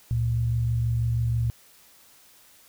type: tone pair together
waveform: sine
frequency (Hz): 69.3 / 115.46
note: C#2 / A#2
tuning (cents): 0 / -16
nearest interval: major sixth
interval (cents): 884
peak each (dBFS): -30 / -22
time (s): 0.11-1.5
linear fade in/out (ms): 0
effects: white hiss -55 dBFS RMS until 2.68 s